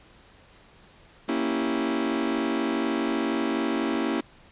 40% pulse chord, A# diminished seventh, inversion none, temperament equal, 233.1 / 277.2 / 329.6 / 392 Hz, A#3 / C#4 / E4 / G4, 0 / 0 / 0 / 0 cents, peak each -29 / -28 / -28 / -32 dBFS, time 1.28-4.21 s, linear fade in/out 10 ms, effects pink hiss -54 dBFS RMS until 4.51 s + resampled to 8000 Hz

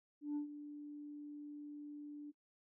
sine tone with ADSR envelope, 293.7 Hz, D4, in tune, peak -33 dBFS, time 0.21-2.32 s, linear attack 150 ms, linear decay 110 ms, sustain -13 dB, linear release 24 ms, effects noise-tail reverb RT60 0.1 s tail -23 dB re dry + tanh soft clip ceiling -35 dBFS

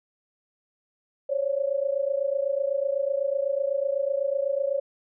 sine tone pair together, 541 / 569 Hz, C#5 / C#5, -42 / +45 cents, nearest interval minor second, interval 87 cents, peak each -26 dBFS, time 1.29-4.8 s, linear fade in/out 10 ms, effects none

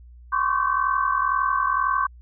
sine tone cluster, 1035 / 1106 / 1148 / 1542 Hz, C6 / C#6 / D6 / G6, -19 / -4 / -40 / -29 cents, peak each -26 / -23 / -25 / -27 dBFS, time 0.32-2.07 s, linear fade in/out 10 ms, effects added 60 Hz sine -43 dBFS peak until 2.21 s

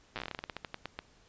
slowing click train, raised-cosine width 0.3 ms, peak -21 dBFS, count 19, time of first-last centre 0.16-0.99 s, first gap 8 ms, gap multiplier 1.18, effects pink hiss -63 dBFS RMS until 1.28 s + resampled to 16000 Hz

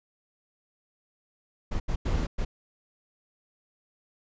brown noise bursts at uneven times, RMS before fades -27 dBFS, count 4, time 1.71-1.8 / 1.88-1.96 / 2.05-2.27 / 2.38-2.45 s, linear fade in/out 10 ms, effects resampled to 16000 Hz

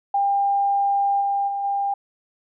sine tone with level steps, 799 Hz, G5, 33 cents sharp, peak -17 / -19 / -23 / -20 dBFS, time 0.14-1.94 s, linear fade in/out 5 ms, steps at 1.2 / 1.47 / 1.63 s, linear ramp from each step 20 ms, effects none

